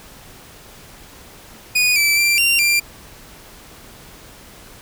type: tone with pitch steps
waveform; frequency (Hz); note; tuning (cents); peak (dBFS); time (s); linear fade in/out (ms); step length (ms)
sawtooth; 2470 / 2321 / 2360 / 2768 / 2375; D#7 / D7 / D7 / F7 / D7; -13 / -21 / +8 / -16 / +19; -10; 1.75-2.8; 10; 210
effects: pink hiss -42 dBFS RMS until 4.81 s